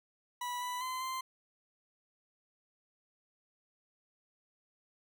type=tone with pitch steps; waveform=40% pulse; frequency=980 / 989 / 1027 / 1041 Hz; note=B5 / B5 / C6 / C6; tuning=-14 / +2 / -33 / -9 cents; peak=-35 dBFS; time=0.41-1.21 s; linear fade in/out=5 ms; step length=200 ms; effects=none